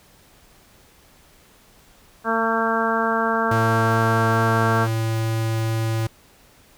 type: harmonic tone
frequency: 226.1 Hz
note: A3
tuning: 47 cents sharp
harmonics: 1 / 2 / 3 / 4 / 5 / 6 / 7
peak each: -26 / -26 / -26 / -26 / -26 / -26 / -26 dBFS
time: 2.24-4.88 s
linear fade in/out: 50 ms
type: tone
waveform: square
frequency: 112.2 Hz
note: A2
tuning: 34 cents sharp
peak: -21 dBFS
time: 3.51-6.07 s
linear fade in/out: 5 ms
effects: pink hiss -53 dBFS RMS until 6.77 s